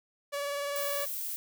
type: tone with vibrato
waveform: sawtooth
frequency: 570 Hz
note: C#5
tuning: 48 cents sharp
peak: -28 dBFS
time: 0.32-1.06 s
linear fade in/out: 20 ms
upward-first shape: sine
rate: 20 Hz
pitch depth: 25 cents each way
type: noise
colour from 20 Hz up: violet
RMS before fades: -36 dBFS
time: 0.76-1.36 s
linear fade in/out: 0 ms
effects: none